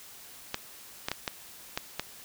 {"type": "clicks", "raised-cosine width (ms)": 0.2, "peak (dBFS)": -12, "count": 6, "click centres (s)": [0.544, 1.085, 1.116, 1.278, 1.775, 1.996], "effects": ["white hiss -49 dBFS RMS until 2.24 s"]}